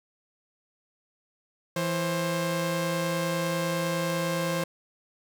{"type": "tone pair together", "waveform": "sawtooth", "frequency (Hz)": [166.8, 530.3], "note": ["E3", "C5"], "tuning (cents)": [21, 23], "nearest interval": "octave + minor sixth", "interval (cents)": 2002, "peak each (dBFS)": -25, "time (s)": [1.76, 4.64], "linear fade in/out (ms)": 5, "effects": []}